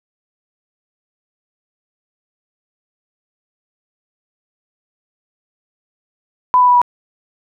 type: tone with pitch steps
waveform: sine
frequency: 1000 / 991.4 / 982.8 / 974.3 Hz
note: B5 / B5 / B5 / B5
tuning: +21 / +6 / -9 / -24 cents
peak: -7 dBFS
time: 6.54-6.816 s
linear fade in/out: 0 ms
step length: 69 ms
effects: none